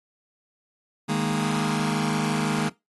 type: chord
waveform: sawtooth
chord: D# suspended fourth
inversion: none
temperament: just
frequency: 155.56 / 207.4 / 233.3 Hz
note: D#3 / G#3 / A#3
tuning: 0 / -2 / +2 cents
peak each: -23 dBFS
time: 1.08-2.7 s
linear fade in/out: 20 ms
effects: noise-tail reverb RT60 0.2 s tail -22 dB re dry + AAC 32 kbps